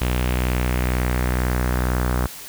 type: tone with low-pass filter sweep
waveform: sawtooth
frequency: 62.1 Hz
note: B1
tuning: 10 cents sharp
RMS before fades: -21 dBFS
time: 0.01-2.27 s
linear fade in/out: 5 ms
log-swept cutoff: 3000 to 1400 Hz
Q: 2.1
effects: white hiss -37 dBFS RMS until 2.48 s